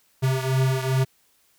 square beating tone pair, 130.81 / 133.31 Hz, C3 / C3, 0 / +33 cents, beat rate 2.5 Hz, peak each -22 / -26 dBFS, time 0.22-1.05 s, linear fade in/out 20 ms, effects white hiss -63 dBFS RMS until 1.58 s

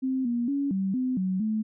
sine tone with pitch steps, 261.8 / 238.3 / 280.6 / 192.4 / 255.5 / 187.1 / 217 Hz, C4 / A#3 / C#4 / G3 / C4 / F#3 / A3, +1 / +38 / +21 / -32 / -41 / +20 / -24 cents, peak -24 dBFS, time 0.02-1.63 s, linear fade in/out 20 ms, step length 230 ms, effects none

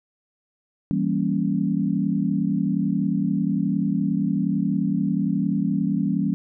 sine chord, E diminished seventh, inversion none, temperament equal, 164.81 / 196 / 233.1 / 277.2 Hz, E3 / G3 / Bb3 / Db4, 0 / 0 / 0 / 0 cents, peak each -26 / -23 / -27 / -26 dBFS, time 0.91-6.34 s, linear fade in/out 0 ms, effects none

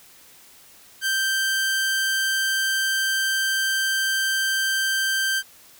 sawtooth tone, 1566 Hz, G6, 2 cents flat, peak -17 dBFS, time 1.01-5.43 s, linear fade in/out 50 ms, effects white hiss -50 dBFS RMS until 5.79 s

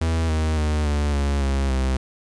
45% pulse tone with pitch steps, 81.6 / 78.68 / 75.87 / 73.16 / 70.55 / 68.03 / 65.59 Hz, E2 / D#2 / D#2 / D2 / C#2 / C#2 / C2, -17 / +20 / -43 / -6 / +31 / -32 / +5 cents, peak -19 dBFS, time 0.01-1.97 s, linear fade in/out 5 ms, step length 280 ms, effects resampled to 22050 Hz + 9-bit

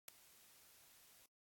white noise with ADSR envelope, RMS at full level -44 dBFS, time 0.08-1.26 s, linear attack 4 ms, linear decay 3 ms, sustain -22 dB, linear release 3 ms, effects AAC 64 kbps

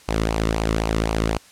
sawtooth tone with flanger, 54.8 Hz, A1, 6 cents flat, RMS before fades -22 dBFS, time 0.08-1.38 s, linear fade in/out 10 ms, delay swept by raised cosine 0.55 to 1.28 ms, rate 3.9 Hz, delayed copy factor -0.6, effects white hiss -49 dBFS RMS until 1.51 s + low-pass 9000 Hz 12 dB/octave

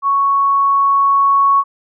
sine tone with level ramp, 1110 Hz, C#6, 2 cents sharp, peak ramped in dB -11 to -8 dBFS, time 0.02-1.64 s, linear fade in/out 50 ms, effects none

